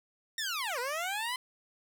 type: linear two-way sweep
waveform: 15% pulse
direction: down then up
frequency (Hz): 1864.7 to 466.5 to 1030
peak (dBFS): -26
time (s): 0.38-1.36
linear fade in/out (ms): 2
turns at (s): 0.79
effects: 11-bit